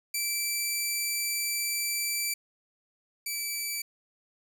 10% pulse tone pair in turn, 2331 / 2315 Hz, D7 / D7, -14 / -25 cents, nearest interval unison, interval 11 cents, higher first, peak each -19 / -22 dBFS, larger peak first, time 0.14-2.34 / 3.26-3.82 s, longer first, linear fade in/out 5 ms, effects none

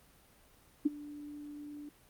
sine tone with ADSR envelope, 293.7 Hz, D4, in tune, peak -22 dBFS, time 0.85-1.89 s, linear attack 11 ms, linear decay 23 ms, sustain -21 dB, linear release 3 ms, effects pink hiss -63 dBFS RMS until 2.09 s + Opus 32 kbps

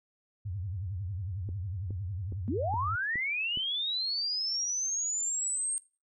sine tone with vibrato, 94.5 Hz, F#2, 37 cents sharp, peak -33 dBFS, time 0.45-2.96 s, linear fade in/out 10 ms, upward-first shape triangle, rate 11 Hz, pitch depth 240 cents each way
click train, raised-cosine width 3 ms, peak -29 dBFS, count 6, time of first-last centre 1.49-3.573 s, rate 2.4 Hz
sine linear sweep, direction up, 207.7 to 8620 Hz, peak -29 dBFS, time 2.48-5.78 s, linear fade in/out 0 ms
effects noise-tail reverb RT60 0.3 s tail -20 dB re dry

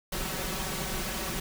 pink noise with comb filter, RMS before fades -33 dBFS, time 0.12-1.4 s, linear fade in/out 5 ms, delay 5.3 ms, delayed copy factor +0.75, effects none

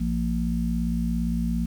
harmonic tone, 57.5 Hz, A#1, 23 cents flat, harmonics 1 / 3 / 4, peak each -27 / -27 / -27 dBFS, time 0-1.66 s, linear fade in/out 10 ms, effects 8-bit

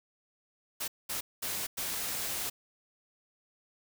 white noise bursts at uneven times, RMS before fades -35 dBFS, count 4, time 0.8-0.88 / 1.09-1.21 / 1.42-1.67 / 1.77-2.5 s, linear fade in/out 10 ms, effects none

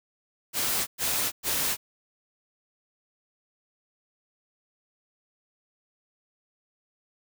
white noise bursts, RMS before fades -27 dBFS, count 3, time 0.53-1.77 s, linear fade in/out 50 ms, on 340 ms, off 110 ms, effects none

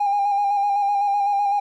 triangle tone with vibrato, 809 Hz, G#5, 46 cents flat, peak -14 dBFS, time 0-1.6 s, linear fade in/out 10 ms, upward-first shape square, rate 7.9 Hz, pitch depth 27 cents each way, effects tanh soft clip ceiling -14 dBFS

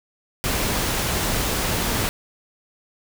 pink noise, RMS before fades -23 dBFS, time 0.44-2.09 s, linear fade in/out 0 ms, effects none

